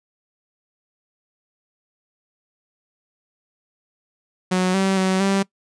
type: tone with pitch steps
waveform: sawtooth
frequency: 184 / 192.5 / 188.4 / 195.7 Hz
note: F#3 / G3 / F#3 / G3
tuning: -9 / -31 / +32 / -3 cents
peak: -13 dBFS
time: 4.51-5.43 s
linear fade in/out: 10 ms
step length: 230 ms
effects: noise-tail reverb RT60 0.1 s tail -22 dB re dry + resampled to 22050 Hz

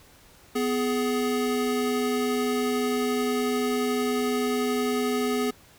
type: tone pair together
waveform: square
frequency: 249.5 / 419.6 Hz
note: B3 / G#4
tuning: +18 / +18 cents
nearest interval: major sixth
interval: 900 cents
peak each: -27 dBFS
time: 0.55-5.51 s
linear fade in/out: 10 ms
effects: pink hiss -54 dBFS RMS until 5.78 s

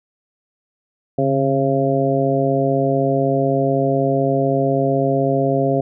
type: harmonic tone with a mistuned harmonic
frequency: 135.9 Hz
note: C#3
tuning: 34 cents flat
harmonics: 1 / 2 / 3 / 4 / 5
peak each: -21 / -21 / -21 / -21 / -21 dBFS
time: 1.18-5.81 s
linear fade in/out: 5 ms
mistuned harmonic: 1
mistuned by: +49 cents
effects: none

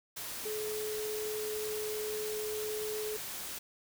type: tone in noise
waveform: sine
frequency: 427.6 Hz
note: A4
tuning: 49 cents flat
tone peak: -35 dBFS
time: 0.45-3.17 s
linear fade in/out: 10 ms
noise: white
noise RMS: -41 dBFS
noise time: 0.16-3.59 s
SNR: +3 dB
effects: none

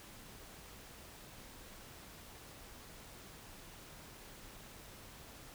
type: silence
effects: pink hiss -54 dBFS RMS until 5.54 s

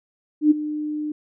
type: tone with ADSR envelope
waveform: sine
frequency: 301.6 Hz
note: D4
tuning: 46 cents sharp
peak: -9 dBFS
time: 0.41-1.12 s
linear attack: 98 ms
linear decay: 17 ms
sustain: -15 dB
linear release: 4 ms
effects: none

